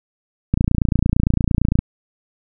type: click train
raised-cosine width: 5 ms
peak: -3 dBFS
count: 37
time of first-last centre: 0.54-1.79 s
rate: 28.8 Hz
effects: none